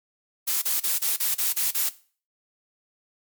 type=noise bursts; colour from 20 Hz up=blue; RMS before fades=-24 dBFS; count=8; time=0.47-1.894 s; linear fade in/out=10 ms; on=150 ms; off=32 ms; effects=noise-tail reverb RT60 0.4 s tail -17 dB re dry + MP3 96 kbps